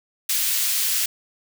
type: high-pass noise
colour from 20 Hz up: white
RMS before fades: -22 dBFS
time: 0.29-1.06 s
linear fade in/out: 5 ms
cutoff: 2300 Hz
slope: 12 dB/octave
effects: none